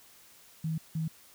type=tone bursts at uneven times; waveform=sine; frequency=160 Hz; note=D#3; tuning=49 cents sharp; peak=-29 dBFS; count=2; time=0.64-0.78 / 0.95-1.08 s; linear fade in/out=5 ms; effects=white hiss -57 dBFS RMS until 1.34 s